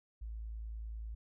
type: tone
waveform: sine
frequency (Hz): 55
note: A1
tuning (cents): 0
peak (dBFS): -40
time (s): 0.21-1.15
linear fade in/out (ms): 10
effects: none